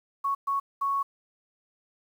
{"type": "tone bursts at uneven times", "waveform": "sine", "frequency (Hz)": 1108.7, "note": "C#6", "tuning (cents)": 0, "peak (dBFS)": -24, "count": 3, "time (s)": [[0.24, 0.35], [0.47, 0.6], [0.81, 1.03]], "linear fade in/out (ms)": 10, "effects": ["9-bit"]}